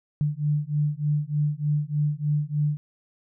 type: beating tone pair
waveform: sine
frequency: 146.83 / 150.13 Hz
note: D3 / D3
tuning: 0 / +38 cents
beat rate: 3.3 Hz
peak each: -25 dBFS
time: 0.21-2.77 s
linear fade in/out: 0 ms
effects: none